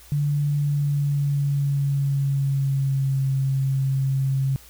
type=tone with pitch glide; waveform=sine; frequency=145.3 to 134.79 Hz; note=D3 to C#3; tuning=-18 to -48 cents; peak=-19 dBFS; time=0.12-4.56 s; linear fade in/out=0 ms; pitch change=-130 cents; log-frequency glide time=0.54-3.25 s; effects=added 60 Hz sine -50 dBFS peak until 4.69 s + white hiss -49 dBFS RMS until 4.69 s